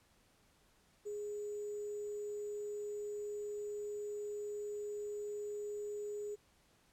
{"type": "tone with sample-and-hold", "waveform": "sine", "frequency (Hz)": 415.3, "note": "G#4", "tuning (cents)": 0, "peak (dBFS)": -39, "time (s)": [1.05, 6.36], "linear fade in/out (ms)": 20, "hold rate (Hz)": 7350, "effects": ["pink hiss -70 dBFS RMS until 6.92 s", "low-pass 12000 Hz 12 dB/octave"]}